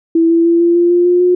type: tone with pitch steps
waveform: sine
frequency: 330 / 334 / 338.1 / 342.2 / 346.4 / 350.6 / 354.9 / 359.2 Hz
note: E4 / E4 / E4 / F4 / F4 / F4 / F4 / F4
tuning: +2 / +23 / +44 / -35 / -14 / +7 / +28 / +49 cents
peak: -7 dBFS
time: 0.15-1.35 s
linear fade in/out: 5 ms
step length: 150 ms
effects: none